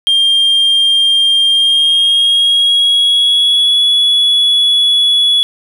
sine tone with pitch glide, 3200 to 3390 Hz, G7 to G#7, +35 to +35 cents, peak -5 dBFS, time 0.07-5.43 s, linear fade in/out 0 ms, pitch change +100 cents, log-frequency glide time 1.5-3.8 s, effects tanh soft clip ceiling -6 dBFS + 7-bit

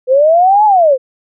sine linear two-way sweep, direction up then down, 495 to 867 to 495 Hz, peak -5 dBFS, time 0.07-0.98 s, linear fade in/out 50 ms, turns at 0.65 s, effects none

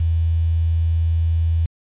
sine tone with quantisation, 82.41 Hz, E2, in tune, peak -15 dBFS, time 0-1.66 s, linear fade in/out 5 ms, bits 7, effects resampled to 8000 Hz

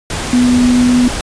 sine tone in noise, 246.9 Hz, B3, in tune, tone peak -7 dBFS, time 0.33-1.08 s, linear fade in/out 2 ms, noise pink, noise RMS -20 dBFS, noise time 0.1-1.21 s, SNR +10 dB, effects resampled to 22050 Hz

